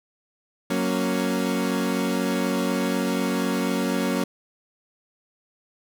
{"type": "chord", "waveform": "30% pulse", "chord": "F# major", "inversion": "none", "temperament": "equal", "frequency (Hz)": [185, 233.1, 277.2], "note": ["F#3", "A#3", "C#4"], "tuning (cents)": [0, 0, 0], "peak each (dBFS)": -24, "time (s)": [0.7, 4.24], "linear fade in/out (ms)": 5, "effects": []}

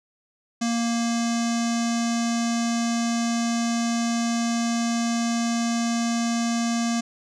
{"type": "tone with low-pass filter", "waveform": "square", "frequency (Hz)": 233.1, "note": "A#3", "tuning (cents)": 0, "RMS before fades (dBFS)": -24, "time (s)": [0.61, 7.01], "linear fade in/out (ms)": 10, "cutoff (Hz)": 6600, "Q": 3.6, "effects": []}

